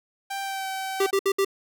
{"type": "tone with pitch glide", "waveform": "sawtooth", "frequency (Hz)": [786, 768], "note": ["G5", "G5"], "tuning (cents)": [4, -36], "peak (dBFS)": -25, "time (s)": [0.3, 1.11], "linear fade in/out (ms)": 10, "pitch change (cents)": -40, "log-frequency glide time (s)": [0.41, 0.67]}
{"type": "tone bursts", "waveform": "square", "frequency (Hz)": 392, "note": "G4", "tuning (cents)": 0, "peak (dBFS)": -20, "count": 4, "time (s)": [1, 1.448], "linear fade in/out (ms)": 5, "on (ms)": 64, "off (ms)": 64}
{"effects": []}